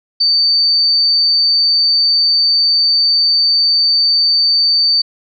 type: tone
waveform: sine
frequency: 4581 Hz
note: D8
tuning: 44 cents flat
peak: -9 dBFS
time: 0.2-5.02 s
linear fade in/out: 10 ms
effects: none